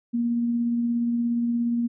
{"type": "tone with tremolo", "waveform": "sine", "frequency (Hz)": 236.3, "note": "A#3", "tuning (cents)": 24, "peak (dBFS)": -20, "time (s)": [0.13, 1.88], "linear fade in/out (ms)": 20, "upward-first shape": "triangle", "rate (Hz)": 17, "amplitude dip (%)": 25, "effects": []}